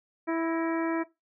harmonic tone with a mistuned harmonic, 328.8 Hz, E4, 4 cents flat, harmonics 1 / 2 / 3 / 4 / 5 / 6 / 7, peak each -27 / -33 / -37 / -39 / -41 / -43 / -44 dBFS, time 0.27-1.04 s, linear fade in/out 20 ms, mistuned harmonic 6, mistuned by -71 cents, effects noise-tail reverb RT60 0.2 s tail -17 dB re dry

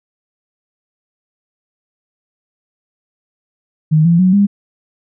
sine tone with pitch steps, 155.56 / 169.64 / 184.99 / 201.7 Hz, D#3 / E3 / F#3 / G3, 0 / +50 / 0 / +50 cents, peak -7 dBFS, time 3.91-4.47 s, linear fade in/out 20 ms, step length 140 ms, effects none

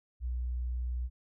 sine tone, 61.3 Hz, B1, 12 cents flat, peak -31 dBFS, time 0.2-1.1 s, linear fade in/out 50 ms, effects none

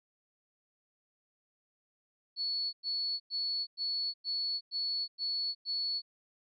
sine tone bursts, 4411 Hz, C#8, 9 cents flat, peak -31 dBFS, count 8, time 2.36-6.02 s, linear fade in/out 50 ms, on 370 ms, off 100 ms, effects none

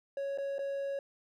triangle tone with dropouts, 554.4 Hz, C#5, in tune, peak -31 dBFS, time 0.17-0.99 s, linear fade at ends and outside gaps 2 ms, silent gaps 0.376-0.384 / 0.583-0.591 s, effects none

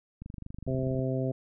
click train, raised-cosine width 5 ms, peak -28 dBFS, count 20, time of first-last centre 0.22-0.992 s, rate 24.6 Hz
harmonic tone, 130.81 Hz, C3, in tune, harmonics 1 / 2 / 3 / 4 / 5, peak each -30 / -33 / -35 / -36 / -37 dBFS, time 0.67-1.32 s, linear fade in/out 10 ms
effects none

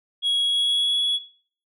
sine tone with pitch glide, 3322 to 3370 Hz, G#7 to G#7, 0 to +25 cents, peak -16 dBFS, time 0.22-1.2 s, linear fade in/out 50 ms, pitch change +25 cents, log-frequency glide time 0.44-0.98 s, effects noise-tail reverb RT60 0.5 s tail -19 dB re dry + tanh soft clip ceiling -18 dBFS

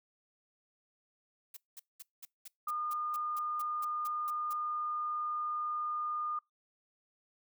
blue noise bursts, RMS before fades -47 dBFS, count 14, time 1.54-4.532 s, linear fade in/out 5 ms, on 28 ms, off 200 ms
sine tone, 1217 Hz, D#6, 39 cents flat, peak -33 dBFS, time 2.67-6.39 s, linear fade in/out 5 ms
effects noise-tail reverb RT60 0.2 s tail -25 dB re dry

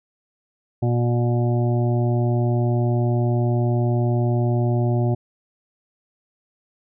harmonic tone, 120 Hz, B2, 49 cents flat, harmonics 1 / 2 / 3 / 5 / 6 / 7, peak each -18 / -27 / -26 / -31 / -32 / -39 dBFS, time 0.82-5.15 s, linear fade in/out 10 ms, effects none

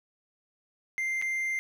triangle tone with dropouts, 2093 Hz, C7, in tune, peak -26 dBFS, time 0.98-1.59 s, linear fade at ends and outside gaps 0 ms, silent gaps 1.215-1.223 s, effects none

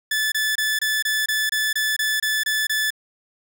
sawtooth tone bursts, 1738 Hz, A6, 22 cents flat, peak -16 dBFS, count 12, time 0.11-2.905 s, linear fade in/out 5 ms, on 210 ms, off 25 ms, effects none

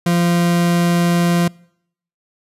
40% pulse tone, 172.8 Hz, F3, 18 cents flat, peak -12 dBFS, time 0.06-1.48 s, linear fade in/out 5 ms, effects noise-tail reverb RT60 0.7 s tail -26 dB re dry + resampled to 32000 Hz

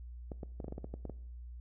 clicks, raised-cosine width 2 ms, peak -28 dBFS, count 11, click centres 0.318 / 0.432 / 0.602 / 0.644 / 0.682 / 0.724 / 0.781 / 0.844 / 0.94 / 1.053 / 1.097 s, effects noise-tail reverb RT60 0.7 s tail -20 dB re dry + added 60 Hz sine -44 dBFS peak until 1.6 s

